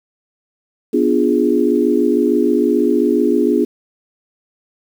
sine chord, B diminished seventh, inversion none, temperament equal, 246.9 / 293.7 / 349.2 / 415.3 Hz, B3 / D4 / F4 / Ab4, 0 / 0 / 0 / 0 cents, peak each -17 dBFS, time 0.93-3.65 s, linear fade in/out 10 ms, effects 7-bit

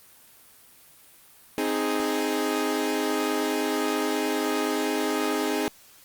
sawtooth chord, Ab major, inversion first, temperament equal, 261.6 / 311.1 / 415.3 Hz, C4 / Eb4 / Ab4, 0 / 0 / 0 cents, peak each -26 / -24 / -24 dBFS, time 1.58-5.68 s, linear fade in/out 0 ms, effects white hiss -53 dBFS RMS until 6.04 s + Opus 32 kbps

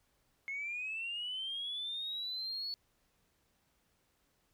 sine linear sweep, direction up, 2160 to 4435 Hz, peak -36 dBFS, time 0.48-2.74 s, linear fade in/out 0 ms, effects tanh soft clip ceiling -32 dBFS + pink hiss -75 dBFS RMS until 4.53 s

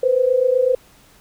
sine tone pair together, 489 / 517 Hz, B4 / C5, -17 / -21 cents, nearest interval minor second, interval 96 cents, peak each -18 / -15 dBFS, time 0.03-0.75 s, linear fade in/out 5 ms, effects pink hiss -51 dBFS RMS until 1.2 s

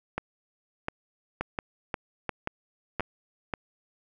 two click trains, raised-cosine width 0.5 ms, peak -14 / -14 dBFS, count 5 / 5, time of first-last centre 1.41-3.538 / 0.18-2.997 s, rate 1.88 / 1.42 Hz, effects none

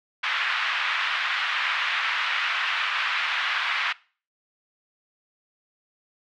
pink band-pass noise, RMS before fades -26 dBFS, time 0.23-3.93 s, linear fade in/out 10 ms, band 1200 to 3200 Hz, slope 24 dB/octave, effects noise-tail reverb RT60 0.4 s tail -22 dB re dry

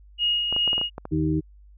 sine tone with tremolo, 2871 Hz, F7, 47 cents sharp, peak -19 dBFS, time 0.18-0.9 s, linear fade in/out 50 ms, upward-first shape sine, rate 2.6 Hz, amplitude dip 40%
clicks, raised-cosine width 1 ms, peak -19 dBFS, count 8, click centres 0.526 / 0.564 / 0.677 / 0.731 / 0.78 / 0.814 / 0.981 / 1.054 s
harmonic tone, 77.78 Hz, D#2, in tune, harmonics 1 / 2 / 4 / 5, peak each -29 / -25 / -23 / -32 dBFS, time 1.11-1.41 s, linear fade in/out 20 ms
effects added 50 Hz sine -47 dBFS peak until 1.77 s

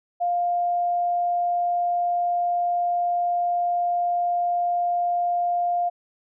sine tone, 702 Hz, F5, 9 cents sharp, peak -20 dBFS, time 0.2-5.9 s, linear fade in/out 20 ms, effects none

